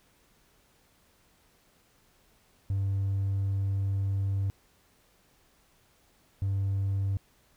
triangle tone bursts at uneven times, 98 Hz, G2, in tune, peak -23 dBFS, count 2, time 2.7-4.5 / 6.42-7.17 s, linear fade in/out 0 ms, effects tanh soft clip ceiling -21 dBFS + pink hiss -65 dBFS RMS until 7.56 s

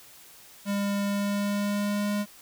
square tone with pitch glide, 201.4 to 205.8 Hz, G3 to G#3, +47 to -16 cents, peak -26 dBFS, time 0.65-2.26 s, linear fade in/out 50 ms, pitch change +37 cents, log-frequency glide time 1.05-2.13 s, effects white hiss -51 dBFS RMS until 2.41 s

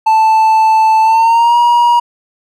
triangle tone with pitch glide, 880 to 954.1 Hz, A5 to A#5, 0 to +40 cents, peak -4 dBFS, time 0.06-2 s, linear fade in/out 10 ms, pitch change +140 cents, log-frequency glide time 1.02-1.57 s, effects none

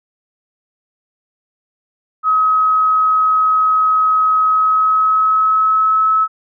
sine tone with pitch glide, 1273 to 1295.3 Hz, D#6 to E6, +39 to -31 cents, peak -10 dBFS, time 2.23-6.28 s, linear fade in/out 50 ms, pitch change +30 cents, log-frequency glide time 4.46-6.11 s, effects none

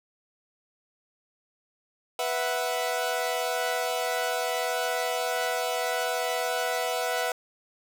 sawtooth chord, B suspended fourth, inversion none, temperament equal, 493.9 / 659.3 / 740 Hz, B4 / E5 / F#5, 0 / 0 / 0 cents, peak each -27 dBFS, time 2.19-7.32 s, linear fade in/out 2 ms, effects none

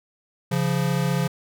square tone pair together, 138.59 / 173.33 Hz, C#3 / F3, 0 / -13 cents, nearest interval major third, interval 387 cents, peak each -24 dBFS, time 0.51-1.28 s, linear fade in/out 10 ms, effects none

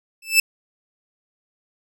sawtooth tone with exponential growth, 2638 Hz, E7, 1 cent sharp, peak -5 dBFS, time 0.22-0.4 s, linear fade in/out 5 ms, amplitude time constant 39 ms, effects none

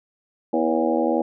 harmonic tone with a mistuned harmonic, 81.4 Hz, E2, 21 cents flat, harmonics 3 / 4 / 5 / 6 / 7 / 8 / 9 / 10, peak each -25 / -23 / -36 / -25 / -25 / -33 / -30 / -28 dBFS, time 0.53-1.22 s, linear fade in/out 5 ms, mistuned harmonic 7, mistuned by -28 cents, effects none

